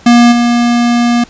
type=tone with level steps; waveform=square; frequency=238.5 Hz; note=A#3; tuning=40 cents sharp; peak=-3 / -8 dBFS; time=0.06-1.24 s; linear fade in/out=5 ms; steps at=0.31 s; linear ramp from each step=20 ms; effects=pink hiss -39 dBFS RMS until 1.29 s + resampled to 16000 Hz